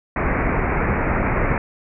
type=low-pass noise; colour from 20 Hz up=pink; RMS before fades=-20 dBFS; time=0.16-1.58 s; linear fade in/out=2 ms; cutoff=2400 Hz; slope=96 dB/octave; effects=none